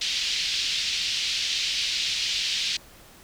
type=band-pass noise; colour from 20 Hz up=pink; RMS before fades=-27 dBFS; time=0.01-2.77 s; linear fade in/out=5 ms; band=2800 to 5200 Hz; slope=24 dB/octave; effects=pink hiss -50 dBFS RMS until 3.23 s